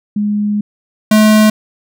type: tone pair in turn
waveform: sine / square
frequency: 207.7 / 214.9 Hz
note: G#3 / A3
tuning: 0 / -41 cents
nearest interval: minor second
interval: 59 cents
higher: second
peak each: -12 / -6 dBFS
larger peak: second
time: 0.16-0.61 / 1.11-1.5 s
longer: first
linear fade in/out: 5 ms
effects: none